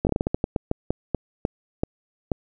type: slowing click train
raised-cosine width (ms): 2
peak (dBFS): -8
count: 16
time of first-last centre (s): 0.05-2.318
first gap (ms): 19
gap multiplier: 1.26
effects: none